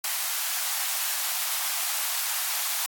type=high-pass noise; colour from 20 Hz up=white; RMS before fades=-28 dBFS; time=0.04-2.86 s; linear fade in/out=2 ms; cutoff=670 Hz; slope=48 dB/octave; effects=AAC 64 kbps